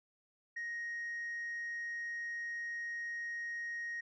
sine tone, 1874 Hz, A#6, 9 cents sharp, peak -36 dBFS, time 0.56-4.01 s, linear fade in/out 10 ms, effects tanh soft clip ceiling -36 dBFS

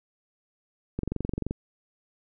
click train, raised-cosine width 3 ms, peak -16 dBFS, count 13, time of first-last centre 0.99-1.509 s, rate 23.1 Hz, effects none

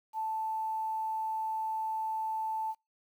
sine tone with quantisation, 880 Hz, A5, in tune, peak -31 dBFS, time 0.13-2.75 s, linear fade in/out 50 ms, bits 10, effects noise-tail reverb RT60 0.2 s tail -25 dB re dry

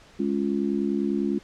harmonic tone, 70 Hz, C#2, 18 cents sharp, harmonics 3 / 4 / 5, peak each -26 / -27 / -28 dBFS, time 0.19-1.39 s, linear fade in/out 10 ms, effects pink hiss -52 dBFS RMS until 1.43 s + low-pass 6000 Hz 12 dB/octave

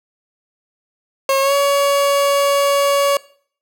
30% pulse tone with pitch glide, 542 to 563.1 Hz, C#5 to C#5, -39 to +27 cents, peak -10 dBFS, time 1.29-3.17 s, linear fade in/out 2 ms, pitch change +66 cents, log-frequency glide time 1.41-1.54 s, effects noise-tail reverb RT60 0.5 s tail -20 dB re dry

